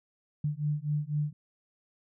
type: beating tone pair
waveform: sine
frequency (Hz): 146.83 / 150.83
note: D3 / D3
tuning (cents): 0 / +47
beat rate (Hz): 4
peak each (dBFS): -31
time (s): 0.44-1.33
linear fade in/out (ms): 5
effects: none